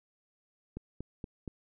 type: click train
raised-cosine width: 3 ms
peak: -26 dBFS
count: 4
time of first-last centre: 0.77-1.478 s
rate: 4.24 Hz
effects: none